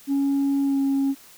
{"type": "tone with pitch glide", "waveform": "sine", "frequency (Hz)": [277.8, 274], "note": ["C#4", "C#4"], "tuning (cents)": [4, -20], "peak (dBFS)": -17, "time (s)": [0.07, 1.15], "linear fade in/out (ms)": 50, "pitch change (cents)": -24, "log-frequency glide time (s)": [0.63, 0.79], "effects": ["tanh soft clip ceiling -17 dBFS", "white hiss -49 dBFS RMS until 1.37 s"]}